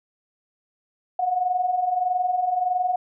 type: tone pair together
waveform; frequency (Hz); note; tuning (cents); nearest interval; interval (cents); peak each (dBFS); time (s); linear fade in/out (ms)
sine; 710 / 731.6; F5 / F#5; +28 / -20; minor second; 52; -27 / -21; 1.19-2.96; 5
effects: none